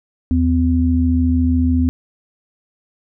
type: tone pair together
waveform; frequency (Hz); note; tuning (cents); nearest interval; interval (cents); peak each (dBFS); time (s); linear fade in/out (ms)
sine; 79.97 / 253.9; D#2 / B3; +48 / +48; octave + minor sixth; 2000; -15; 0.31-1.89; 0
effects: none